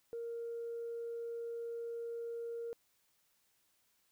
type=tone; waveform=sine; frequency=466.2 Hz; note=A#4; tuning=in tune; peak=-38 dBFS; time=0.13-2.73 s; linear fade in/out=0 ms; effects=tanh soft clip ceiling -35 dBFS + white hiss -75 dBFS RMS until 4.11 s